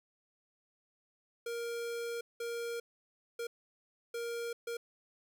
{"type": "tone bursts at uneven times", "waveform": "square", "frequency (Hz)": 468.6, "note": "A#4", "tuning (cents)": 9, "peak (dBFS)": -37, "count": 5, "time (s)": [[1.46, 2.21], [2.4, 2.8], [3.39, 3.47], [4.14, 4.53], [4.67, 4.77]], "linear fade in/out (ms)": 5, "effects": []}